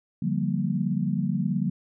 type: chord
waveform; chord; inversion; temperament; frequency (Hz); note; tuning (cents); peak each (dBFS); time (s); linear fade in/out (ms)
sine; G minor seventh; second; equal with one note detuned; 146.83 / 177.46 / 196 / 233.1; D3 / F3 / G3 / Bb3; 0 / +28 / 0 / 0; -29 / -28 / -28 / -30; 0.22-1.7; 5
effects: none